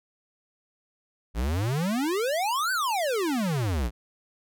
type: exponential two-way sweep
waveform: square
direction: up then down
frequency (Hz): 52 to 1568 to 52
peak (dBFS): -25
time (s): 1.34-3.91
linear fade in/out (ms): 50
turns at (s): 2.72
effects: none